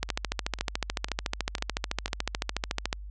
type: two click trains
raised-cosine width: 0.2 ms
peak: -23 / -10 dBFS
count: 5 / 41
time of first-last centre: 0.09-2.08 / 0.03-2.929 s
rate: 2.01 / 13.8 Hz
effects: added 50 Hz sine -38 dBFS peak until 3.1 s + resampled to 22050 Hz